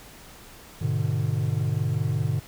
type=chord; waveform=triangle; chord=G# diminished; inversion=none; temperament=just; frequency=103.83 / 124.59 / 149.51 Hz; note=G#2 / B2 / D3; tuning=0 / +16 / +31 cents; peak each=-25 dBFS; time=0.81-2.4 s; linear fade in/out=10 ms; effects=pink hiss -47 dBFS RMS until 2.47 s